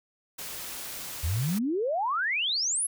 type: noise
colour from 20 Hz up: white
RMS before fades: -38 dBFS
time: 0.38-1.59 s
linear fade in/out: 10 ms
type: exponential sweep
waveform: sine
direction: up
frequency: 73.42 to 11350 Hz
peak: -25 dBFS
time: 1.23-2.87 s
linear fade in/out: 10 ms
effects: none